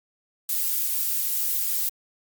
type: noise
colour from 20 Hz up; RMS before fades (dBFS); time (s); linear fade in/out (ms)
violet; -25; 0.49-1.89; 2
effects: Opus 48 kbps